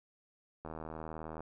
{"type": "click train", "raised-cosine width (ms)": 1, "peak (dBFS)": -29, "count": 61, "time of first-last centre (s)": [0.65, 1.406], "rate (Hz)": 79.4, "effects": []}